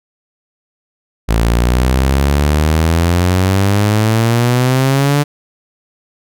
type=exponential sweep; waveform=sawtooth; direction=up; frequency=54.8 to 146.83 Hz; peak=-6 dBFS; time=1.28-5.24 s; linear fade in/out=20 ms; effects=none